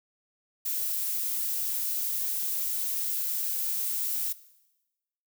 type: noise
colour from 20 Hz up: violet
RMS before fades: -30 dBFS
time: 0.65-4.33 s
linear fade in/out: 10 ms
effects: noise-tail reverb RT60 1.0 s tail -18 dB re dry